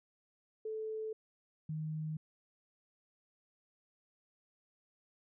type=tone pair in turn; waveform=sine; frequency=436.9 / 155.72 Hz; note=A4 / D#3; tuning=-12 / +2 cents; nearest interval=octave + tritone; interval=1786 cents; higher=first; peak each=-37 / -36 dBFS; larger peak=second; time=0.65-1.13 / 1.69-2.17 s; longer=neither; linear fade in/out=5 ms; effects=none